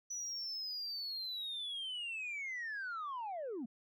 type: linear sweep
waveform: sine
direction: down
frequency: 5950 to 208 Hz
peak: -37 dBFS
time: 0.1-3.66 s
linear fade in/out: 10 ms
effects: tanh soft clip ceiling -37 dBFS